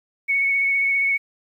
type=tone with vibrato; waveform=sine; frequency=2217 Hz; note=C#7; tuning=in tune; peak=-17 dBFS; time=0.28-1.18 s; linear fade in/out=20 ms; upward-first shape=triangle; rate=15 Hz; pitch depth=20 cents each way; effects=9-bit